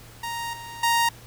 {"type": "tone with level steps", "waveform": "sawtooth", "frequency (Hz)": 933, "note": "A#5", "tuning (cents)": 1, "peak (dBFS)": [-25, -33, -15], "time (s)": [0.23, 1.09], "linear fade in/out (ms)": 5, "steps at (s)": [0.53, 0.83], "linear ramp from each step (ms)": 5, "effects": ["added 116 Hz sine -48 dBFS peak until 1.26 s", "pink hiss -48 dBFS RMS until 1.26 s"]}